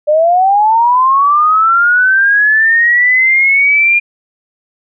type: linear sweep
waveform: sine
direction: up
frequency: 587.3 to 2416 Hz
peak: -6 dBFS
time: 0.07-4 s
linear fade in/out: 20 ms
effects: none